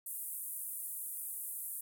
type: band-pass noise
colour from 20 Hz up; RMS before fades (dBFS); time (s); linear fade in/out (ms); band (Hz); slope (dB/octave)
pink; -42; 0.06-1.81; 5; 9100 to 16000; 48
effects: none